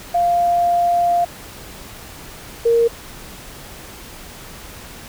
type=tone pair in turn; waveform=sine; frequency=697 / 465.2 Hz; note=F5 / A#4; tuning=-4 / -4 cents; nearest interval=perfect fifth; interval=700 cents; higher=first; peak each=-13 / -11 dBFS; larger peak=second; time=0.14-1.25 / 2.65-2.88 s; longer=first; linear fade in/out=10 ms; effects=pink hiss -37 dBFS RMS until 5.08 s